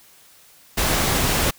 pink noise, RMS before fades -20 dBFS, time 0.77-1.51 s, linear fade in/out 10 ms, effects white hiss -51 dBFS RMS until 1.58 s

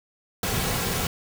pink noise with comb filter, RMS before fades -26 dBFS, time 0.43-1.07 s, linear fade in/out 2 ms, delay 3.3 ms, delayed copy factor -0.5, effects none

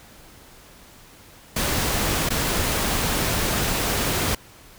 pink noise with dropouts, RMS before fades -23 dBFS, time 1.56-4.35 s, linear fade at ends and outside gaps 5 ms, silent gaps 2.291-2.303 s, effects pink hiss -48 dBFS RMS until 4.78 s

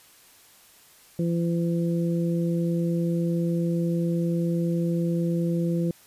harmonic tone, 169.6 Hz, E3, 50 cents sharp, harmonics 1 / 2 / 3, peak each -23 / -29 / -33 dBFS, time 1.19-5.91 s, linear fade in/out 2 ms, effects white hiss -54 dBFS RMS until 6.06 s + resampled to 32000 Hz

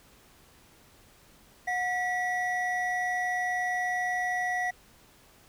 triangle tone pair together, 728 / 1943.5 Hz, F#5 / B6, -28 / -28 cents, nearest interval octave + perfect fourth, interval 1700 cents, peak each -28 dBFS, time 1.67-4.71 s, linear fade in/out 10 ms, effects pink hiss -58 dBFS RMS until 5.48 s

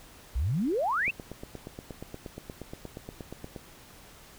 sine exponential sweep, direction up, 53.6 to 2798 Hz, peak -25 dBFS, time 0.35-1.11 s, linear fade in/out 10 ms
click train, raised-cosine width 2 ms, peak -25 dBFS, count 22, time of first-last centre 1.08-3.562 s, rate 8.46 Hz
effects pink hiss -52 dBFS RMS until 4.38 s

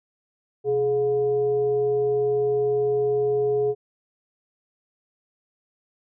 sine tone with frequency modulation, 421.1 Hz, G#4, 24 cents sharp, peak -19 dBFS, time 0.64-3.75 s, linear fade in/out 50 ms, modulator 294 Hz, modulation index 0.33, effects none

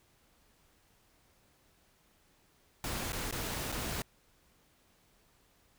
pink noise with dropouts, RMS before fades -37 dBFS, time 2.84-4.02 s, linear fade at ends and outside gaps 1 ms, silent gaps 3.121-3.13 / 3.311-3.325 / 3.719-3.724 s, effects pink hiss -68 dBFS RMS until 5.78 s

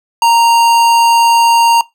sine tone with hard clipping, 929 Hz, A#5, 6 cents flat, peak -8 dBFS, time 0.22-1.81 s, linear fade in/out 2 ms, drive 18 dB, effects noise-tail reverb RT60 0.2 s tail -21 dB re dry

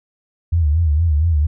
sine tone with vibrato, 79 Hz, D#2, 27 cents sharp, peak -12 dBFS, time 0.52-1.47 s, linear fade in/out 10 ms, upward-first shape sine, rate 4.3 Hz, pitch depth 140 cents each way, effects none

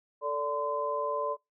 sine tone cluster, 442.2 / 581 / 1025 Hz, A4 / D5 / C6, +9 / -19 / -36 cents, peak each -35 / -32 / -32 dBFS, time 0.21-1.37 s, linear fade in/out 50 ms, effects noise-tail reverb RT60 0.2 s tail -25 dB re dry

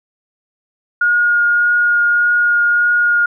sine tone with vibrato, 1431 Hz, F6, 42 cents sharp, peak -10 dBFS, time 1.01-3.26 s, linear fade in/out 5 ms, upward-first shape triangle, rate 1.7 Hz, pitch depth 10 cents each way, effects none

